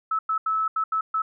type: tone bursts at uneven times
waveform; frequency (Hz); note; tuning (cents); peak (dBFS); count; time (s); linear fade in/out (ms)
sine; 1303; E6; -20; -21; 6; 0.11-0.19 / 0.29-0.38 / 0.46-0.68 / 0.76-0.84 / 0.92-1.01 / 1.14-1.22; 5
effects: none